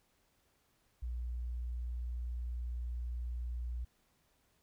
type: tone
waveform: sine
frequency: 60.1 Hz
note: B1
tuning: 46 cents flat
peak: -36 dBFS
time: 1.02-3.85 s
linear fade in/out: 10 ms
effects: pink hiss -74 dBFS RMS until 4.62 s